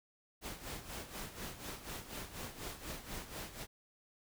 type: noise with tremolo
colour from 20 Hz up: pink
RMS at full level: -43 dBFS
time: 0.41-3.67 s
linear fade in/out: 50 ms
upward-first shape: sine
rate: 4.1 Hz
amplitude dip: 70%
effects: none